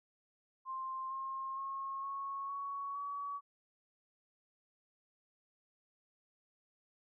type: tone with pitch steps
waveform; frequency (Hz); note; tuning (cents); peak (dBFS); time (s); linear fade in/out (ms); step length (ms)
sine; 1052 / 1067.9 / 1084.1 / 1100.5 / 1117.1 / 1134; C6 / C6 / C#6 / C#6 / C#6 / C#6; +9 / +35 / -39 / -13 / +13 / +39; -38; 0.65-3.41; 50; 460
effects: none